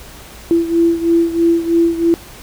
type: beating tone pair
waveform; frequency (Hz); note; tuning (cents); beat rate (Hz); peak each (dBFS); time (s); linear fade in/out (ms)
sine; 334.9 / 338; E4 / E4; +27 / +43; 3.1; -12 / -16; 0.51-2.14; 0
effects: added 60 Hz sine -42 dBFS peak until 2.42 s + pink hiss -37 dBFS RMS until 2.42 s